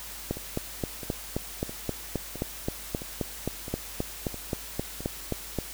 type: two click trains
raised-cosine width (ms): 2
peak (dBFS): -24 / -14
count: 8 / 21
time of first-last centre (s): 0.37-5.006 / 0.31-5.587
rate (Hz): 1.51 / 3.79
effects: added 50 Hz sine -48 dBFS peak until 5.73 s + white hiss -41 dBFS RMS until 5.73 s